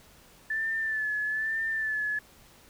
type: tone with vibrato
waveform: sine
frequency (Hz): 1750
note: A6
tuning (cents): -10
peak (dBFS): -27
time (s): 0.5-2.19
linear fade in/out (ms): 5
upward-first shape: sine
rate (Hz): 1.1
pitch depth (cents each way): 45
effects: pink hiss -56 dBFS RMS until 2.69 s